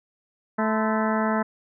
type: harmonic tone with a mistuned harmonic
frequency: 218.7 Hz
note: A3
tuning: 10 cents flat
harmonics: 1 / 2 / 3 / 4 / 5 / 6 / 7 / 8 / 9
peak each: -24 / -31 / -28 / -30 / -31 / -31 / -35 / -35 / -39 dBFS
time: 0.58-1.43 s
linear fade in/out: 10 ms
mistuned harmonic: 5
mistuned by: -100 cents
effects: none